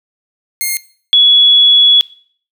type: tone pair in turn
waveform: 5% pulse / sine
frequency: 2129 / 3380 Hz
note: C7 / G#7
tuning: +30 / +30 cents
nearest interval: minor sixth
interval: 800 cents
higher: second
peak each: -4 dBFS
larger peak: neither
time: 0.61-0.77 / 1.13-2.01 s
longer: second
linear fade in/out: 0 ms
effects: noise-tail reverb RT60 0.5 s tail -19 dB re dry